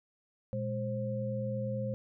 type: tone cluster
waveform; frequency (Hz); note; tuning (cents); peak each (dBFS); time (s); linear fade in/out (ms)
sine; 118.5 / 207.2 / 529; A#2 / G#3 / C5; +29 / -4 / +19; -35 / -38 / -36; 0.53-1.94; 0
effects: none